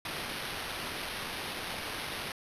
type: noise with sample-and-hold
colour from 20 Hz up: white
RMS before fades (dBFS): -38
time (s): 0.05-2.32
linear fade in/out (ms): 2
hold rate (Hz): 7350
effects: resampled to 32000 Hz